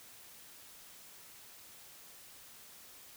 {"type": "silence", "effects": ["white hiss -55 dBFS RMS until 3.16 s"]}